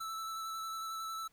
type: tone with vibrato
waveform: square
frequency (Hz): 1318.5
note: E6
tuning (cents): 0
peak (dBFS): -39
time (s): 0-1.28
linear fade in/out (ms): 10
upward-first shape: square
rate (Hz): 11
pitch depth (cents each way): 11
effects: pink hiss -71 dBFS RMS until 1.32 s